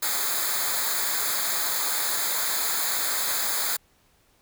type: noise with comb filter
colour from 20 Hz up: white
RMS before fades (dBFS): -26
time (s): 0.02-3.77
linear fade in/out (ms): 10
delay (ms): 0.35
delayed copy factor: -0.9
effects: pink hiss -63 dBFS RMS until 4.41 s